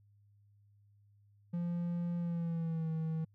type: tone with pitch glide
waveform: triangle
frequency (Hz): 172.8 to 160.3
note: F3 to E3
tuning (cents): -18 to -48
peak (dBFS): -31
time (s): 1.53-3.25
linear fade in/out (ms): 10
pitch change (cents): -130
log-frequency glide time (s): 2.18-2.9
effects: added 102 Hz sine -63 dBFS peak until 3.34 s